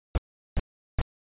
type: noise bursts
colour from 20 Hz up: brown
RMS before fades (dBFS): -22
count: 3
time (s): 0.15-1.014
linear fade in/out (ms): 0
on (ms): 28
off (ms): 390
effects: resampled to 8000 Hz